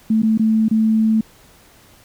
sine tone with dropouts, 220 Hz, A3, in tune, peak -12 dBFS, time 0.1-1.21 s, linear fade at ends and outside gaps 5 ms, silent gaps 0.221-0.231 / 0.376-0.394 / 0.684-0.711 s, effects pink hiss -49 dBFS RMS until 2.04 s

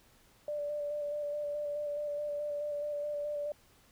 sine tone with vibrato, 587.3 Hz, D5, in tune, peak -33 dBFS, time 0.48-3.52 s, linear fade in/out 2 ms, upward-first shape square, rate 4.7 Hz, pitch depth 16 cents each way, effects pink hiss -64 dBFS RMS until 3.91 s

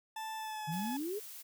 40% pulse tone with pitch glide, 880 to 852.5 Hz, A5 to G#5, 0 to +45 cents, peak -38 dBFS, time 0.16-0.97 s, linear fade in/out 5 ms, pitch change -55 cents, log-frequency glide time 0.37-0.66 s
sine exponential sweep, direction up, 150 to 443.7 Hz, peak -35 dBFS, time 0.67-1.2 s, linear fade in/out 20 ms
blue noise, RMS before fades -48 dBFS, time 0.71-1.43 s, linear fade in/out 20 ms
effects none

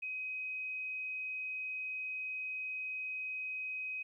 sine tone, 2523 Hz, D#7, 23 cents sharp, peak -37 dBFS, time 0.02-4.03 s, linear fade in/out 10 ms, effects 13-bit

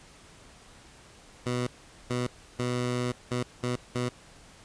15% pulse tone bursts at uneven times, 123.47 Hz, B2, in tune, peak -21 dBFS, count 6, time 1.46-1.67 / 2.1-2.27 / 2.59-3.12 / 3.31-3.43 / 3.63-3.76 / 3.95-4.09 s, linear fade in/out 5 ms, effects pink hiss -53 dBFS RMS until 4.64 s + resampled to 22050 Hz

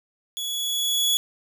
sawtooth tone with level ramp, 3383 Hz, G#7, 31 cents sharp, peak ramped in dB -25 to -15 dBFS, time 0.37-1.17 s, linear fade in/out 0 ms, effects none

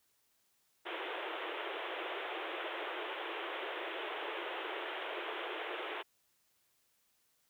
pink band-pass noise, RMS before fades -41 dBFS, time 0.85-6.03 s, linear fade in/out 20 ms, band 330 to 3500 Hz, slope 96 dB/octave, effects white hiss -75 dBFS RMS until 7.49 s

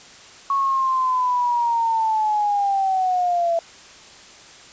sine linear sweep, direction down, 1108.7 to 666 Hz, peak -17 dBFS, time 0.5-3.59 s, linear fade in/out 2 ms, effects white hiss -44 dBFS RMS until 4.72 s + resampled to 16000 Hz

